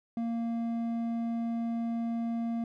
sine tone with hard clipping, 231.5 Hz, A#3, 12 cents flat, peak -31 dBFS, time 0.17-2.64 s, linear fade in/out 2 ms, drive 6 dB, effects none

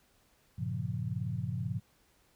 sine chord, G half-diminished seventh, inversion none, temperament equal, 98 / 116.54 / 138.59 / 174.61 Hz, G2 / Bb2 / Db3 / F3, 0 / 0 / 0 / 0 cents, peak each -39 / -36 / -38 / -39 dBFS, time 0.58-1.8 s, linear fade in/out 10 ms, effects pink hiss -68 dBFS RMS until 2.35 s

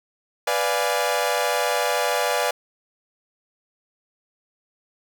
sawtooth chord, B diminished seventh, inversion none, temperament equal, 493.9 / 587.3 / 698.5 / 830.6 Hz, B4 / D5 / F5 / Ab5, 0 / 0 / 0 / 0 cents, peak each -22 / -21 / -23 / -23 dBFS, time 0.47-2.51 s, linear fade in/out 5 ms, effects none

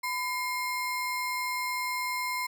square ring-modulated tone, 1568 Hz, G6, in tune, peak -27 dBFS, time 0.03-2.47 s, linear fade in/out 10 ms, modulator 565 Hz, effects none

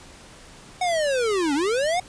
square linear two-way sweep, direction down then up, 745 to 270.9 to 745 Hz, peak -21 dBFS, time 0.81-2 s, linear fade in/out 5 ms, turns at 1.54 s, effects pink hiss -46 dBFS RMS until 2.08 s + resampled to 22050 Hz

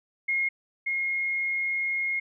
sine tone pair in turn, 2149 / 2149 Hz, C7 / C7, +46 / +46 cents, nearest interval unison, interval 0 cents, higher neither, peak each -23 / -25 dBFS, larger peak first, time 0.28-0.49 / 0.86-2.2 s, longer second, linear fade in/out 10 ms, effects none

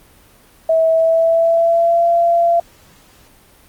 sine tone with pitch glide, 649 to 682.8 Hz, E5 to F5, -27 to -39 cents, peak -10 dBFS, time 0.69-2.6 s, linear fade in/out 5 ms, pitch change +88 cents, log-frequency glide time 0.9-2.06 s, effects pink hiss -48 dBFS RMS until 3.68 s + Opus 32 kbps

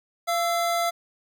square tone pair together, 688 / 1322.2 Hz, F5 / E6, -26 / +5 cents, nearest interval major seventh, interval 1131 cents, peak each -24 / -29 dBFS, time 0.27-0.91 s, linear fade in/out 20 ms, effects none

